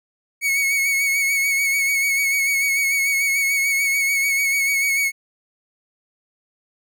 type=tone with vibrato; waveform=45% pulse; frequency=2217 Hz; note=C#7; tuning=in tune; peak=-17 dBFS; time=0.41-5.12 s; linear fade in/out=50 ms; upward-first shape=sine; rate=6.8 Hz; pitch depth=34 cents each way; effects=none